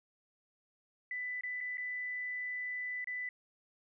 sine tone with dropouts, 1992 Hz, B6, 14 cents sharp, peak -36 dBFS, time 1.11-3.29 s, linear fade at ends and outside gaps 2 ms, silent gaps 1.41-1.435 / 1.606-1.61 / 1.772-1.78 / 3.044-3.072 s, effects none

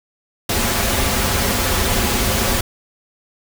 pink noise with comb filter, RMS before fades -18 dBFS, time 0.49-2.61 s, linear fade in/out 5 ms, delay 6.5 ms, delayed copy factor -0.6, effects none

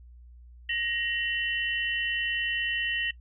sine tone cluster, 1879 / 2735 / 3005 Hz, A#6 / F7 / F#7, +13 / -37 / +26 cents, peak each -30 / -32 / -32 dBFS, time 0.69-3.11 s, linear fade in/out 5 ms, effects noise-tail reverb RT60 0.1 s tail -20 dB re dry + added 60 Hz sine -47 dBFS peak until 3.2 s

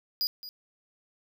square tone with echo, 4897 Hz, D#8, 28 cents flat, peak -26 dBFS, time 0.21-0.27 s, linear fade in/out 0 ms, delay 220 ms, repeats 1, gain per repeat -14 dB, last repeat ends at 0.49 s, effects 11-bit

